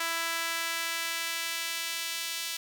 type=tone with high-pass filter sweep; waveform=sawtooth; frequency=331.8 Hz; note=E4; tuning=11 cents sharp; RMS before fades=-33 dBFS; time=0-2.57 s; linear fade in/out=5 ms; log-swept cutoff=1400 to 3200 Hz; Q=1; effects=none